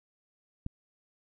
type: click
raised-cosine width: 5 ms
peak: -22 dBFS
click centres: 0.664 s
effects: none